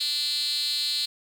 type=tone with high-pass filter; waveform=5% pulse; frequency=293.7 Hz; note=D4; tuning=in tune; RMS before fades=-27 dBFS; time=0-1.06 s; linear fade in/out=10 ms; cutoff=4200 Hz; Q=9.1; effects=none